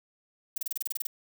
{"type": "noise bursts", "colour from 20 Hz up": "violet", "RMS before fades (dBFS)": -31, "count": 11, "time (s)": [0.56, 1.07], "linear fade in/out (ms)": 5, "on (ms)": 20, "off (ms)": 29, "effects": []}